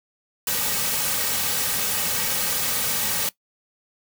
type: noise with comb filter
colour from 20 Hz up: white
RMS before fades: -24 dBFS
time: 0.47-3.29 s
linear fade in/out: 2 ms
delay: 2.9 ms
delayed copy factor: -0.65
effects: noise-tail reverb RT60 0.1 s tail -19 dB re dry